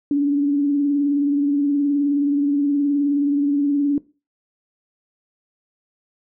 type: tone with vibrato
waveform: sine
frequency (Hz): 285.7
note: D4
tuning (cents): -48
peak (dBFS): -15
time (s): 0.11-3.98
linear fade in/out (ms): 2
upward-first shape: sine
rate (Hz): 19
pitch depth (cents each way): 33
effects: noise-tail reverb RT60 0.3 s tail -19 dB re dry